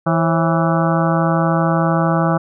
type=harmonic tone with a mistuned harmonic; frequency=164.81 Hz; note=E3; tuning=in tune; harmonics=1 / 2 / 3 / 4 / 5 / 6 / 7 / 8 / 9; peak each=-16 / -22 / -23 / -22 / -23 / -29 / -24 / -25 / -29 dBFS; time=0.06-2.38 s; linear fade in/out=10 ms; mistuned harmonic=3; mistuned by=+140 cents; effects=none